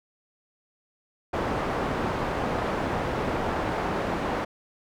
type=low-pass noise; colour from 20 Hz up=white; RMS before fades=-28 dBFS; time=1.33-4.45 s; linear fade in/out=10 ms; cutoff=910 Hz; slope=12 dB/octave; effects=none